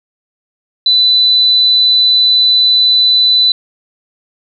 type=tone; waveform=sine; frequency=3994 Hz; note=B7; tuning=19 cents sharp; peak=-6 dBFS; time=0.86-3.52 s; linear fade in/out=2 ms; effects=none